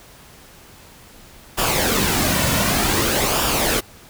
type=noise with flanger; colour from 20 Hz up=pink; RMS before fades=-19 dBFS; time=1.57-3.81 s; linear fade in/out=20 ms; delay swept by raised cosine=0.48 to 2.48 ms; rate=0.54 Hz; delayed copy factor=-0.5; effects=pink hiss -45 dBFS RMS until 4.09 s